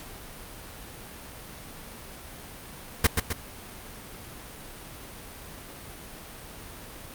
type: noise with echo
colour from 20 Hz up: pink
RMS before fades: -18 dBFS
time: 3.04-3.07 s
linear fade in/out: 5 ms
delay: 130 ms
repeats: 2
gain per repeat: -5 dB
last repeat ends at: 3.33 s
effects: pink hiss -43 dBFS RMS until 7.14 s + Opus 48 kbps